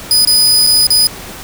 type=tone with dropouts; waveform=sawtooth; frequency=4978 Hz; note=D#8; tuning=in tune; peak=-4 dBFS; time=0.11-1.07 s; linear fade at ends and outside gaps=1 ms; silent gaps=0.25-0.273 / 0.666-0.671 / 0.869-0.904 s; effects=pink hiss -29 dBFS RMS until 1.43 s